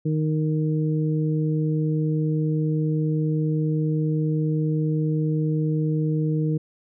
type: harmonic tone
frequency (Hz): 155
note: D#3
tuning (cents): -6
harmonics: 1 / 2 / 3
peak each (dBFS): -21 / -27 / -31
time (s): 0.05-6.58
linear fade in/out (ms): 10
effects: none